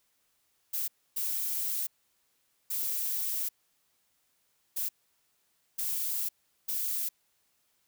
violet noise bursts at uneven times, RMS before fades -32 dBFS, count 6, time 0.73-0.88 / 1.16-1.87 / 2.7-3.49 / 4.76-4.89 / 5.78-6.29 / 6.68-7.09 s, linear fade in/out 10 ms, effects white hiss -73 dBFS RMS until 7.87 s

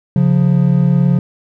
triangle tone pair together, 138.3 / 177.03 Hz, C#3 / F3, -4 / +24 cents, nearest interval major third, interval 428 cents, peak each -10 dBFS, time 0.16-1.19 s, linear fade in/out 2 ms, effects none

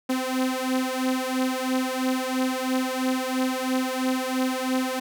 sawtooth beating tone pair, 256.9 / 259.9 Hz, C4 / C4, -32 / -11 cents, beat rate 3 Hz, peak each -22 / -23 dBFS, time 0.09-5 s, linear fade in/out 10 ms, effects none

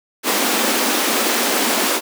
pink high-pass noise, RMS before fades -18 dBFS, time 0.23-2.01 s, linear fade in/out 50 ms, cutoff 210 Hz, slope 96 dB/octave, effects none

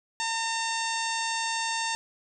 harmonic tone, 908 Hz, A#5, 46 cents flat, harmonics 1 / 2 / 3 / 4 / 5 / 6 / 7 / 8 / 9, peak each -31 / -34 / -36 / -37 / -38 / -39 / -39 / -40 / -41 dBFS, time 0.2-1.95 s, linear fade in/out 0 ms, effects none

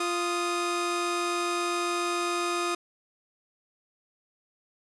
sawtooth tone pair together, 348.1 / 1242 Hz, F4 / D#6, -6 / -3 cents, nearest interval octave + minor seventh, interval 2203 cents, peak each -25 / -26 dBFS, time 0-2.75 s, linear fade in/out 5 ms, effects resampled to 24000 Hz + 9-bit

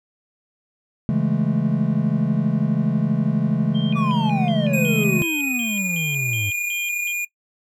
triangle chord, A major seventh, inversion first, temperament equal, 138.59 / 164.81 / 207.7 / 220 Hz, C#3 / E3 / G#3 / A3, 0 / 0 / 0 / 0 cents, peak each -21 dBFS, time 1.09-5.22 s, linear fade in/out 0 ms
sine tone with vibrato, 2794 Hz, F7, in tune, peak -30 dBFS, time 3.74-7.13 s, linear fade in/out 20 ms, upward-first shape square, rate 2.7 Hz, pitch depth 220 cents each way
triangle exponential sweep, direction down, 1174.7 to 99.1 Hz, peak -22 dBFS, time 3.95-6.51 s, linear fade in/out 20 ms
square tone with pitch glide, 2489 to 2429 Hz, D#7 to D#7, 0 to -42 cents, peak -23 dBFS, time 4.73-7.25 s, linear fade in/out 5 ms, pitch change -42 cents, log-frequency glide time 5.49-5.95 s
effects noise-tail reverb RT60 0.1 s tail -18 dB re dry

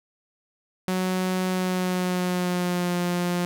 sawtooth tone with pitch glide, 185 to 176.44 Hz, F#3 to F3, 0 to +18 cents, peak -19 dBFS, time 0.88-3.45 s, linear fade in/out 0 ms, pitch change -82 cents, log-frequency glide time 1.49-2.97 s, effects none

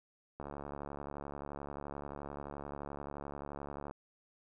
click train, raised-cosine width 1 ms, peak -29 dBFS, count 252, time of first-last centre 0.4-3.91 s, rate 71.5 Hz, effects none

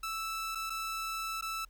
sawtooth tone with dropouts, 1318.5 Hz, E6, in tune, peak -31 dBFS, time 0.03-1.65 s, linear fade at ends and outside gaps 5 ms, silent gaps 0.55-0.554 / 0.698-0.702 / 1.412-1.423 s, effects added 42 Hz sine -55 dBFS peak until 1.69 s + pink hiss -72 dBFS RMS until 1.69 s

